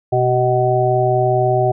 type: harmonic tone with a mistuned harmonic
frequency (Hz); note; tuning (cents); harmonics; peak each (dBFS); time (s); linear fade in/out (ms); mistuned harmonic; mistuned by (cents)
124.9; B2; +20; 1 / 3 / 5 / 6; -18 / -18 / -18 / -18; 0.12-1.72; 10; 3; +27
effects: none